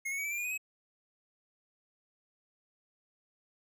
square tone with pitch steps, 2155 / 2208 / 2262 / 2318 / 2375 / 2433 / 2493 / 2554 Hz, C#7 / C#7 / C#7 / D7 / D7 / D#7 / D#7 / D#7, -49 / -7 / +34 / -23 / +19 / -39 / +3 / +45 cents, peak -34 dBFS, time 0.05-0.578 s, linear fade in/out 10 ms, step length 66 ms, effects none

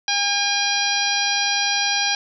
harmonic tone, 809 Hz, G#5, 46 cents flat, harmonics 1 / 2 / 3 / 4 / 5 / 6 / 7, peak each -26 / -26 / -26 / -26 / -26 / -26 / -26 dBFS, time 0.08-2.15 s, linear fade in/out 2 ms, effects none

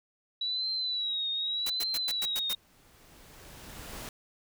sine tone with vibrato, 3906 Hz, B7, 20 cents flat, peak -29 dBFS, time 0.41-2.55 s, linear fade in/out 5 ms, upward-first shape triangle, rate 0.84 Hz, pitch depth 100 cents each way
pink noise with exponential growth, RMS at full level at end -40 dBFS, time 1.65-4.09 s, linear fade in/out 2 ms, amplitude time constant 530 ms
white noise bursts, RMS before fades -35 dBFS, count 7, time 1.66-2.533 s, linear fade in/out 5 ms, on 39 ms, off 100 ms
effects none

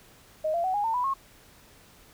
sine tone with pitch steps, 623 / 683.3 / 749.5 / 822.1 / 901.6 / 989 / 1084.7 Hz, D#5 / F5 / F#5 / G#5 / A5 / B5 / C#6, +2 / -38 / +22 / -18 / +42 / +2 / -38 cents, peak -24 dBFS, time 0.44-1.14 s, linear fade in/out 10 ms, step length 100 ms, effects pink hiss -55 dBFS RMS until 2.13 s

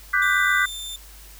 sine chord, G major seventh, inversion second, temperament equal with one note detuned, 1174.7 / 1480 / 1568 / 1984.7 Hz, D6 / F#6 / G6 / B6, 0 / 0 / 0 / +8 cents, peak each -25 / -22 / -22 / -22 dBFS, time 0.13-0.66 s, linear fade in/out 10 ms
sawtooth tone, 3571 Hz, A7, 25 cents sharp, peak -28 dBFS, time 0.22-0.96 s, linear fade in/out 2 ms
effects added 50 Hz sine -44 dBFS peak until 1.39 s + white hiss -47 dBFS RMS until 1.39 s

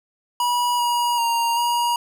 square tone with pitch steps, 970 / 959 / 934 / 953 Hz, B5 / A#5 / A#5 / A#5, -31 / +49 / +3 / +38 cents, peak -19 dBFS, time 0.4-1.96 s, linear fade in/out 2 ms, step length 390 ms, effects none

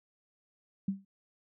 sine tone with exponential decay, 195 Hz, G3, 9 cents flat, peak -25 dBFS, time 0.88-1.05 s, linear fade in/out 5 ms, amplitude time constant 36 ms, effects none

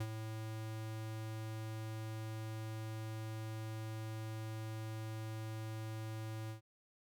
square tone with ADSR envelope, 110 Hz, A2, in tune, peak -36 dBFS, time 0-6.61 s, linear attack 8 ms, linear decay 55 ms, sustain -6 dB, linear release 110 ms, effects none

